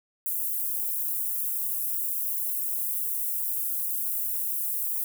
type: high-pass noise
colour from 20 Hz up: white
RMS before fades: -29 dBFS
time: 0.26-5.04 s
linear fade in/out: 0 ms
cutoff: 11000 Hz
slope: 24 dB/octave
effects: none